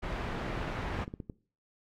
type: low-pass noise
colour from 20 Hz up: pink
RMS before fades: -36 dBFS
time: 0.02-1.05 s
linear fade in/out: 20 ms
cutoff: 2000 Hz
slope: 12 dB/octave
type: clicks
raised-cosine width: 3 ms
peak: -26 dBFS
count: 10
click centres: 0.464 / 0.502 / 0.577 / 0.679 / 0.79 / 0.989 / 1.079 / 1.139 / 1.202 / 1.298 s
effects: noise-tail reverb RT60 0.4 s tail -20 dB re dry + AAC 64 kbps